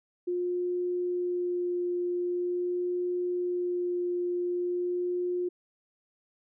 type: tone with vibrato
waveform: sine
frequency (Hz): 355.2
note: F4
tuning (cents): +29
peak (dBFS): -27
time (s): 0.27-5.49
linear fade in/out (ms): 10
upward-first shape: sine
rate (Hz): 0.44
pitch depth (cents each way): 8
effects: none